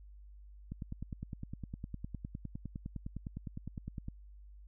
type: click train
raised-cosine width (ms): 5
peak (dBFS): -28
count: 34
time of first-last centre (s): 0.72-4.084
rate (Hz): 9.81
effects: added 50 Hz sine -51 dBFS peak until 4.67 s